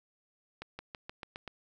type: accelerating click train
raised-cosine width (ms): 0.3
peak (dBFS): -25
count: 7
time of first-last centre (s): 0.62-1.477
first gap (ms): 170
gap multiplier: 0.93
effects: none